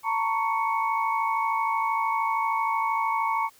sine tone cluster, 898 / 951 / 1115 / 2219 Hz, A5 / A#5 / C#6 / C#7, +35 / +34 / +10 / +1 cents, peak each -26 / -32 / -27 / -33 dBFS, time 0.03-3.5 s, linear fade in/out 50 ms, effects white hiss -57 dBFS RMS until 3.59 s

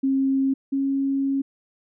sine tone pair in turn, 269.2 / 273.4 Hz, C4 / C#4, +49 / -24 cents, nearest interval unison, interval 27 cents, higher second, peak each -18 / -20 dBFS, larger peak first, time 0.03-0.54 / 0.72-1.42 s, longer second, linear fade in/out 10 ms, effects none

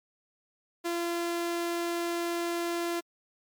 sawtooth tone, 342.3 Hz, F4, 35 cents flat, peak -25 dBFS, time 0.84-3.01 s, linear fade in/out 20 ms, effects MP3 96 kbps

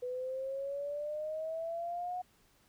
sine exponential sweep, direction up, 493.9 to 732 Hz, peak -35 dBFS, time 0.02-2.22 s, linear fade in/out 10 ms, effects pink hiss -68 dBFS RMS until 2.68 s

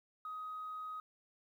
sine tone, 1257 Hz, D#6, 17 cents sharp, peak -40 dBFS, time 0.25-1 s, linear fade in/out 2 ms, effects tanh soft clip ceiling -37 dBFS + 12-bit

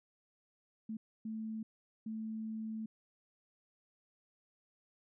sine tone bursts at uneven times, 220 Hz, A3, in tune, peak -38 dBFS, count 3, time 0.89-0.97 / 1.25-1.63 / 2.06-2.86 s, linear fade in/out 5 ms, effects none

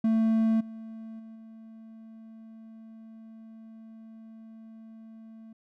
triangle tone with level steps, 223 Hz, A3, 23 cents sharp, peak -19 / -37 / -41 / -43 dBFS, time 0.04-5.53 s, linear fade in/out 5 ms, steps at 0.6 / 1.19 / 1.35 s, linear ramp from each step 10 ms, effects none

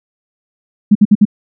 sine tone bursts, 207.7 Hz, G#3, in tune, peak -3 dBFS, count 4, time 0.91-1.253 s, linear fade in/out 10 ms, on 43 ms, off 57 ms, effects none

